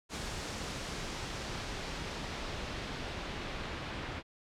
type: noise with low-pass filter sweep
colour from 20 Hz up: pink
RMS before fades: -40 dBFS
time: 0.09-4.23 s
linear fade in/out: 50 ms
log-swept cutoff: 7200 to 3100 Hz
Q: 0.94
effects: none